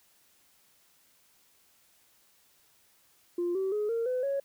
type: tone with pitch steps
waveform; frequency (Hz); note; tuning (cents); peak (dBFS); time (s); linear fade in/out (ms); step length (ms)
sine; 349.2 / 383 / 420.1 / 460.8 / 505.4 / 554.3; F4 / G4 / G#4 / A#4 / B4 / C#5; 0 / -40 / +20 / -20 / +40 / 0; -26; 3.38-4.4; 5; 170
effects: tanh soft clip ceiling -24 dBFS + white hiss -65 dBFS RMS until 4.44 s